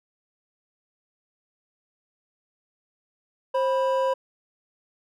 triangle tone pair together, 530.3 / 985 Hz, C5 / B5, +23 / -5 cents, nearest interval major seventh, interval 1072 cents, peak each -20 / -24 dBFS, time 3.54-4.14 s, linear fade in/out 10 ms, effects none

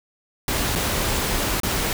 pink noise with dropouts, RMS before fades -23 dBFS, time 0.48-1.93 s, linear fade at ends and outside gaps 1 ms, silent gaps 0.753-0.758 / 1.601-1.633 s, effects none

